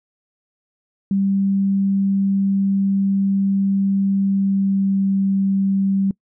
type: tone with pitch glide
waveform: sine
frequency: 196 to 194.87 Hz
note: G3 to G3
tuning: 0 to -10 cents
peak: -15 dBFS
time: 1.11-6.11 s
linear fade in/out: 2 ms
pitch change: -10 cents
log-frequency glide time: 4.25-5.06 s
effects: noise-tail reverb RT60 0.1 s tail -24 dB re dry